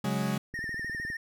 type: chord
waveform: 40% pulse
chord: C# suspended fourth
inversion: none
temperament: equal with one note detuned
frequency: 138.59 / 184.25 / 207.7 Hz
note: C#3 / F#3 / G#3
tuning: 0 / -7 / 0 cents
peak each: -32 / -32 / -30 dBFS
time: 0.04-0.38 s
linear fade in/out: 5 ms
type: click train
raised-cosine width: 3 ms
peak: -30 dBFS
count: 12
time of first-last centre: 0.54-1.101 s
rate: 19.6 Hz
type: tone with vibrato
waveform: triangle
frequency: 1825 Hz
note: A#6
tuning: 37 cents flat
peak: -31 dBFS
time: 0.54-1.17 s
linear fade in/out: 5 ms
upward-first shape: triangle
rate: 13 Hz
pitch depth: 64 cents each way
effects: none